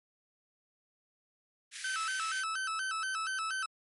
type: high-pass noise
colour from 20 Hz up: pink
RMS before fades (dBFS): -43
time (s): 1.71-2.44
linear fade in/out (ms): 50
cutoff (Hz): 1600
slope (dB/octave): 48
type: tone with vibrato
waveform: 40% pulse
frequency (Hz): 1417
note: F6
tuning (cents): +25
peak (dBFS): -32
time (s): 1.84-3.66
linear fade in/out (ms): 5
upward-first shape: square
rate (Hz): 4.2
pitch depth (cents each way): 140
effects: MP3 48 kbps